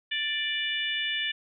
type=harmonic tone; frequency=588 Hz; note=D5; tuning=2 cents sharp; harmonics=3 / 4 / 5 / 6; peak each=-32 / -34 / -31 / -34 dBFS; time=0.11-1.32 s; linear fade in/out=10 ms; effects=none